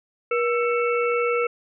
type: harmonic tone with a mistuned harmonic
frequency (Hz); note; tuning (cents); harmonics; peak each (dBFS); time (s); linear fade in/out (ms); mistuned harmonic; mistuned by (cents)
443.8; A4; +15; 1 / 3 / 5 / 6; -21 / -26 / -30 / -32; 0.31-1.47; 5; 1; +130
effects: none